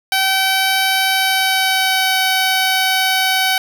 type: tone with pitch glide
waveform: 10% pulse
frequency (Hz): 767 to 758.2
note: G5 to F#5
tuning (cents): -38 to +42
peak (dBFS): -5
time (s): 0.12-3.58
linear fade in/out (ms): 2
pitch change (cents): -20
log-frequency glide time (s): 1.08-2.22
effects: 7-bit